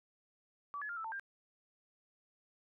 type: tone with pitch steps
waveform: sine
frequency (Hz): 1150 / 1703 / 1401 / 1318 / 892 / 1594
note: D6 / G#6 / F6 / E6 / A5 / G6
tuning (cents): -37 / +43 / +5 / -1 / +23 / +28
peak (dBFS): -39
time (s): 0.74-1.196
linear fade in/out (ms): 0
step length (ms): 76
effects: none